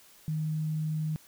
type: tone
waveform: sine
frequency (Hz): 155.56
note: D#3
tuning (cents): 0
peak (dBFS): -28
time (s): 0.28-1.16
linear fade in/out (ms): 0
effects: white hiss -57 dBFS RMS until 1.27 s